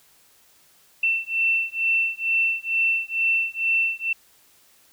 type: beating tone pair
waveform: sine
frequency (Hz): 2685 / 2687.2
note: E7 / E7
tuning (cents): +31 / +33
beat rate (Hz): 2.2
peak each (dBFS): -23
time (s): 1.03-4.13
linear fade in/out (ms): 5
effects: white hiss -57 dBFS RMS until 4.92 s